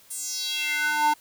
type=tone with high-pass filter sweep; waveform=square; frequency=300 Hz; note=D4; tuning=37 cents sharp; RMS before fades=-26 dBFS; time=0.1-1.14 s; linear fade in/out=10 ms; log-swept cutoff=9700 to 740 Hz; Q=3.8; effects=white hiss -55 dBFS RMS until 1.2 s